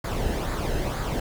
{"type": "noise with flanger", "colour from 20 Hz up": "brown", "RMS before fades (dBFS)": -27, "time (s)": [0.04, 1.2], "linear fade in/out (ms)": 5, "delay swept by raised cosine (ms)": [0.34, 0.89], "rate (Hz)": 2.1, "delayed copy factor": -0.55, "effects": []}